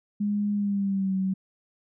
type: tone with pitch glide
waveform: sine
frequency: 205.9 to 189.9 Hz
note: G#3 to F#3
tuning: -15 to +45 cents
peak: -23 dBFS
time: 0.2-1.34 s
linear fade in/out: 10 ms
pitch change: -140 cents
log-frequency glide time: 0.53-1.15 s
effects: none